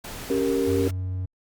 pink noise, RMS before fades -37 dBFS, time 0.04-0.91 s, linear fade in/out 5 ms
sine chord, G diminished, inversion second, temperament equal, 277.2 / 392 / 466.2 Hz, Db4 / G4 / Bb4, 0 / 0 / 0 cents, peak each -25 dBFS, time 0.3-0.88 s, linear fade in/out 2 ms
triangle tone, 92.5 Hz, F#2, in tune, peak -24 dBFS, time 0.67-1.26 s, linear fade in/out 10 ms
effects Opus 48 kbps

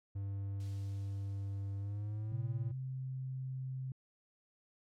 triangle tone with pitch glide, 99 to 112.41 Hz, G2 to A2, +18 to +38 cents, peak -35 dBFS, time 0.15-2.72 s, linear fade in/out 10 ms, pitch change +220 cents, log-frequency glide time 1.78-2.46 s
violet noise with exponential decay, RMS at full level -45 dBFS, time 0.6-3.04 s, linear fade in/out 2 ms, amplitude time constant 530 ms
sine tone, 130.81 Hz, C3, in tune, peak -38 dBFS, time 2.32-3.92 s, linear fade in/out 2 ms
effects low-pass 4000 Hz 12 dB/octave

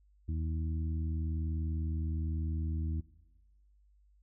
harmonic tone, 79.9 Hz, D#2, 47 cents sharp, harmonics 1 / 2 / 3 / 4, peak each -32 / -42 / -45 / -47 dBFS, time 0.28-3.01 s, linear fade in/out 10 ms, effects noise-tail reverb RT60 1.0 s tail -18 dB re dry + added 50 Hz sine -62 dBFS peak until 4.22 s

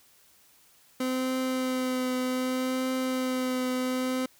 30% pulse tone with vibrato, 256.6 Hz, C4, 34 cents flat, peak -24 dBFS, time 1-4.26 s, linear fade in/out 5 ms, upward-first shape triangle, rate 0.65 Hz, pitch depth 19 cents each way, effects white hiss -60 dBFS RMS until 4.39 s

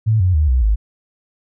sine tone with pitch steps, 110 / 91.44 / 76.01 / 63.18 / 52.52 Hz, A2 / F#2 / D#2 / B1 / G#1, 0 / -20 / -40 / +40 / +20 cents, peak -11 dBFS, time 0.06-0.76 s, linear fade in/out 20 ms, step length 140 ms, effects none

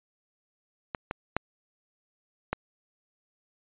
clicks, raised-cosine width 0.5 ms, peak -16 / -16 / -10 / -12 dBFS, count 4, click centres 0.948 / 1.111 / 1.366 / 2.53 s, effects resampled to 8000 Hz

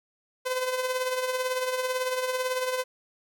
sawtooth tone with tremolo, 510 Hz, C5, 44 cents flat, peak -20 dBFS, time 0.45-2.84 s, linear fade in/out 20 ms, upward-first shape triangle, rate 18 Hz, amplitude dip 60%, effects none

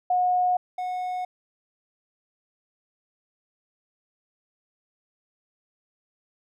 sine / triangle tone pair in turn, 725 / 730.5 Hz, F#5 / F#5, -35 / -22 cents, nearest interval unison, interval 13 cents, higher second, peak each -19 / -25 dBFS, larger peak first, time 0.1-0.57 / 0.78-1.25 s, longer neither, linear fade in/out 5 ms, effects none

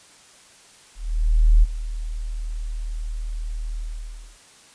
sine tone with ADSR envelope, 38.89 Hz, D#1, in tune, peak -9 dBFS, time 0.95-4.38 s, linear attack 680 ms, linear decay 23 ms, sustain -16 dB, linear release 610 ms, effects white hiss -50 dBFS RMS until 4.74 s + resampled to 22050 Hz

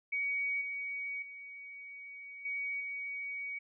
sine tone with level steps, 2253 Hz, C#7, 28 cents sharp, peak -31 / -36 / -45 / -34 / -37 dBFS, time 0.12-3.59 s, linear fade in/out 10 ms, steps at 0.61 / 1.22 / 2.45 / 2.8 s, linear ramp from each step 5 ms, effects none

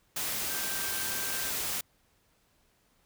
sine tone in noise, 1569 Hz, G6, 1 cent sharp, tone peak -41 dBFS, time 0.5-1.5 s, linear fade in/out 5 ms, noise white, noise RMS -33 dBFS, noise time 0.16-1.81 s, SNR -11 dB, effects pink hiss -69 dBFS RMS until 3.05 s

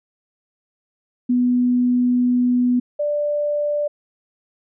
sine tone pair in turn, 246.9 / 588.8 Hz, B3 / D5, 0 / +4 cents, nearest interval octave + minor third, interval 1504 cents, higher second, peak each -14 / -18 dBFS, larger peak first, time 1.29-2.8 / 2.99-3.88 s, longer first, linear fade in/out 10 ms, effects none

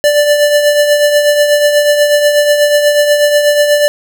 square tone with tremolo, 587.3 Hz, D5, in tune, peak -5 dBFS, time 0.04-3.88 s, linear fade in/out 0 ms, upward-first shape triangle, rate 8.2 Hz, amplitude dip 55%, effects none

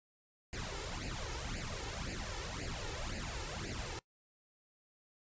pink noise with flanger, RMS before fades -41 dBFS, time 0.53-3.99 s, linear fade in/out 0 ms, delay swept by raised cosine 0.42 to 2.32 ms, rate 1.9 Hz, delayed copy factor +0.8, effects noise-tail reverb RT60 0.1 s tail -22 dB re dry + resampled to 16000 Hz

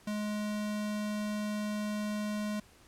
square tone, 210 Hz, G#3, 19 cents sharp, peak -33 dBFS, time 0.07-2.6 s, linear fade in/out 5 ms, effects pink hiss -60 dBFS RMS until 2.87 s + low-pass 12000 Hz 12 dB/octave

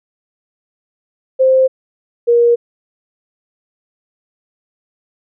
sine tone pair in turn, 523.3 / 473.3 Hz, C5 / A#4, 0 / +26 cents, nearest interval major second, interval 174 cents, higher first, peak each -7 dBFS, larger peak neither, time 1.39-1.68 / 2.27-2.56 s, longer neither, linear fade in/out 20 ms, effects none

